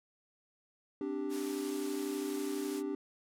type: chord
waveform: triangle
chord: C suspended second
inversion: none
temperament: equal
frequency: 261.6 / 293.7 / 392 Hz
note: C4 / D4 / G4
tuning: 0 / 0 / 0 cents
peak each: -40 / -35 / -36 dBFS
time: 1.01-2.95 s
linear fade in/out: 2 ms
type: high-pass noise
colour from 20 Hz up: white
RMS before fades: -46 dBFS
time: 1.29-2.83 s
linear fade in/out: 50 ms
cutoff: 310 Hz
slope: 96 dB/octave
effects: low-pass 12000 Hz 12 dB/octave